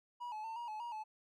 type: tone with pitch steps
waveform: triangle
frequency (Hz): 967 / 858 / 897 / 950 / 858 / 950 / 864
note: B5 / A5 / A5 / A#5 / A5 / A#5 / A5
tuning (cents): -37 / -44 / +33 / +33 / -44 / +33 / -32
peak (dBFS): -39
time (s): 0.2-1.04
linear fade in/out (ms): 20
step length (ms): 120
effects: none